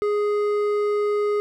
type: tone with hard clipping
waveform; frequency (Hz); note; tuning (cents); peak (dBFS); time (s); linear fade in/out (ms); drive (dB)
sine; 415.3; G#4; 0; -21; 0.02-1.4; 0; 8
effects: none